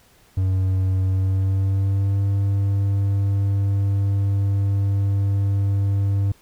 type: tone with pitch glide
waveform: triangle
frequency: 94.3 to 99.22 Hz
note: F#2 to G2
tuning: +33 to +21 cents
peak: -15 dBFS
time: 0.37-6.32 s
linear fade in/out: 5 ms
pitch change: +88 cents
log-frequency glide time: 1.04-2.22 s
effects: pink hiss -55 dBFS RMS until 6.41 s